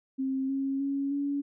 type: tone with pitch steps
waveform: sine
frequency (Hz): 266 / 271.6 / 277.3 / 283.1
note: C4 / C#4 / C#4 / C#4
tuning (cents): +29 / -35 / +1 / +37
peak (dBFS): -27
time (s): 0.18-1.42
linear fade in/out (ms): 20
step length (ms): 310
effects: none